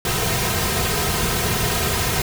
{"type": "noise with comb filter", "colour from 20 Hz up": "pink", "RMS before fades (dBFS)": -21, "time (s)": [0.05, 2.22], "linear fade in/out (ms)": 2, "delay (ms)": 3.5, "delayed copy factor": -0.85, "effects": []}